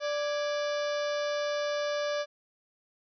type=harmonic tone with a mistuned harmonic; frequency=587 Hz; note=D5; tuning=1 cent flat; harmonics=1 / 2 / 3 / 4 / 5 / 6 / 7 / 8 / 9 / 10; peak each=-29 / -39 / -39 / -45 / -47 / -44 / -49 / -46 / -49 / -50 dBFS; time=0-2.26 s; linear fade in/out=50 ms; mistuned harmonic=3; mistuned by=-100 cents; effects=none